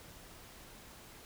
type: silence
effects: pink hiss -54 dBFS RMS until 1.25 s